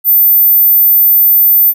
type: tone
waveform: sine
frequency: 14080 Hz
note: A9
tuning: in tune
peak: -4 dBFS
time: 0.04-1.74 s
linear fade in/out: 50 ms
effects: none